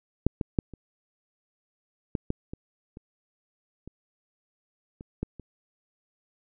clicks, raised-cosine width 3 ms, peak -7 / -15 / -9 / -29 / -14 / -14 / -23 / -29 / -28 / -28 / -16 / -28 dBFS, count 12, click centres 0.266 / 0.412 / 0.588 / 0.737 / 2.152 / 2.304 / 2.535 / 2.971 / 3.876 / 5.009 / 5.23 / 5.397 s, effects none

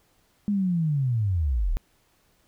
sine linear sweep, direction down, 209.6 to 31.02 Hz, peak -21 dBFS, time 0.48-1.77 s, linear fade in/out 0 ms, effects pink hiss -65 dBFS RMS until 2.47 s

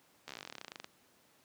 slowing click train, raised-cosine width 0.2 ms, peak -26 dBFS, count 23, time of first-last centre 0.28-0.844 s, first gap 13 ms, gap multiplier 1.06, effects pink hiss -67 dBFS RMS until 1.44 s + high-pass 150 Hz 12 dB/octave

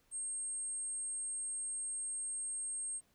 sine tone, 8500 Hz, C9, 26 cents sharp, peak -35 dBFS, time 0.11-3.01 s, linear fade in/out 50 ms, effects tanh soft clip ceiling -36 dBFS + pink hiss -73 dBFS RMS until 3.14 s

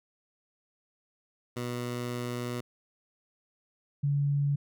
15% pulse / sine tone pair in turn, 121.9 / 142.55 Hz, B2 / C#3, -22 / +49 cents, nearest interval minor third, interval 271 cents, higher second, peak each -26 / -24 dBFS, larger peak second, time 1.56-2.61 / 4.03-4.56 s, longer first, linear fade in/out 10 ms, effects none

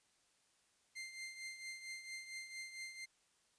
sawtooth tone with tremolo, 2093 Hz, C7, in tune, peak -40 dBFS, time 0.95-3.06 s, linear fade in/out 20 ms, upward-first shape triangle, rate 4.4 Hz, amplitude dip 70%, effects white hiss -75 dBFS RMS until 3.58 s + resampled to 22050 Hz

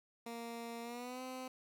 15% pulse tone with pitch glide, 233.1 to 257.2 Hz, A#3 to C4, 0 to -30 cents, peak -37 dBFS, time 0.26-1.48 s, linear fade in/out 5 ms, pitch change +170 cents, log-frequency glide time 0.82-1.22 s, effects none

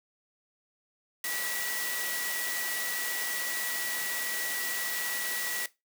sine tone in noise, 1940 Hz, B6, 31 cents flat, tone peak -36 dBFS, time 1.24-5.66 s, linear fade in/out 2 ms, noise white, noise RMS -34 dBFS, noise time 1.24-5.66 s, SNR -5 dB, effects noise-tail reverb RT60 0.2 s tail -17 dB re dry + high-pass 300 Hz 12 dB/octave

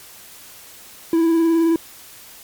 triangle tone with vibrato, 330 Hz, E4, 2 cents sharp, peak -11 dBFS, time 1.13-1.76 s, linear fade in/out 2 ms, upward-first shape triangle, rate 19 Hz, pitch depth 31 cents each way, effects white hiss -42 dBFS RMS until 2.43 s + MP3 96 kbps

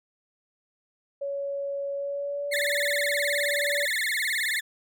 sine tone with pitch glide, 560 to 574.7 Hz, C#5 to D5, +18 to -38 cents, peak -28 dBFS, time 1.21-3.86 s, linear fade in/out 10 ms, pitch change +44 cents, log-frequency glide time 1.95-2.53 s
35% pulse tone with vibrato, 1943 Hz, B6, 29 cents flat, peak -23 dBFS, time 2.51-4.61 s, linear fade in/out 20 ms, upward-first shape sine, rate 19 Hz, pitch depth 210 cents each way
effects none

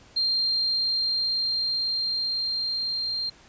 sine tone with level ramp, 4186 Hz, C8, in tune, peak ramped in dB -21 to -26 dBFS, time 0.16-3.3 s, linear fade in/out 10 ms, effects pink hiss -53 dBFS RMS until 3.48 s + resampled to 16000 Hz

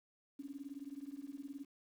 sine tone with tremolo, 280 Hz, C#4, 18 cents sharp, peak -40 dBFS, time 0.39-1.65 s, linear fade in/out 5 ms, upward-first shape triangle, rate 19 Hz, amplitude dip 100%, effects 11-bit

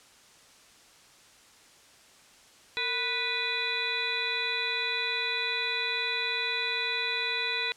harmonic tone with a mistuned harmonic, 493.9 Hz, B4, in tune, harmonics 1 / 2 / 3 / 4 / 5 / 7 / 8, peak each -40 / -40 / -38 / -35 / -32 / -37 / -33 dBFS, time 2.77-7.72 s, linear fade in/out 0 ms, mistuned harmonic 1, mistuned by -120 cents, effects white hiss -56 dBFS RMS until 7.76 s + low-pass 8000 Hz 12 dB/octave

